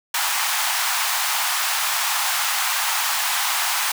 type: high-pass noise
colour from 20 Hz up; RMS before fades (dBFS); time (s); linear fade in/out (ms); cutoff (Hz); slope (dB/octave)
pink; -22; 0.14-3.92; 5; 770; 48
effects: none